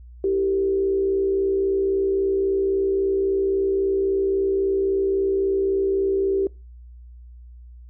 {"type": "tone with frequency modulation", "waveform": "sine", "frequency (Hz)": 388.8, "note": "G4", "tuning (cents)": -14, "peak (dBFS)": -18, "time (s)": [0.24, 6.47], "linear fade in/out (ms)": 2, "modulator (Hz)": 63.7, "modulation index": 0.49, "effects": ["noise-tail reverb RT60 0.3 s tail -25 dB re dry", "added 60 Hz sine -40 dBFS peak until 7.89 s"]}